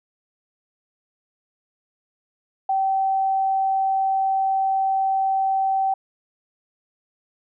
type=tone; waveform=sine; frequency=772 Hz; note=G5; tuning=27 cents flat; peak=-18 dBFS; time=2.69-5.94 s; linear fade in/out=5 ms; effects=none

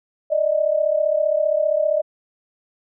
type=tone pair together; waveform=sine; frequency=592 / 627.2 Hz; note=D5 / D#5; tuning=+14 / +14 cents; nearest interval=minor second; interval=100 cents; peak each=-19 dBFS; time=0.3-2.02 s; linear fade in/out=20 ms; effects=none

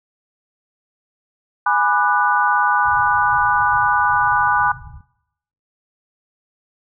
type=chord; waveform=sine; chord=G# half-diminished seventh; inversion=none; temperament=equal with one note detuned; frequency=830.6 / 987.8 / 1194.5 / 1480 Hz; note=G#5 / B5 / D6 / F#6; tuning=0 / 0 / +29 / 0 cents; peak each=-19 dBFS; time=1.66-4.72 s; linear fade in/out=5 ms
type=low-pass noise; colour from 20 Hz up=white; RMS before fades=-38 dBFS; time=2.85-5.01 s; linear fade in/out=5 ms; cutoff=150 Hz; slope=96 dB/octave
effects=noise-tail reverb RT60 0.8 s tail -20 dB re dry

